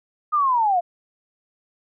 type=linear sweep; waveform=sine; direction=down; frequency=1244.5 to 675 Hz; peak=-16 dBFS; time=0.32-0.81 s; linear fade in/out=20 ms; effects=none